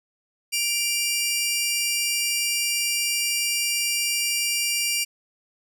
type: tone pair together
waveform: 15% pulse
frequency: 2357 / 2811 Hz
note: D7 / F7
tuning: +6 / +11 cents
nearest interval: minor third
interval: 305 cents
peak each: -18 dBFS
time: 0.52-5.05 s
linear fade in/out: 20 ms
effects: none